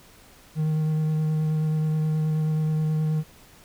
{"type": "tone with vibrato", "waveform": "triangle", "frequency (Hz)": 155.56, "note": "D#3", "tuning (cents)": 0, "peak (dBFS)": -19, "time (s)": [0.55, 3.24], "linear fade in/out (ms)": 50, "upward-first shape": "sine", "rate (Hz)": 9.4, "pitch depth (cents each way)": 12, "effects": ["pink hiss -52 dBFS RMS until 3.64 s"]}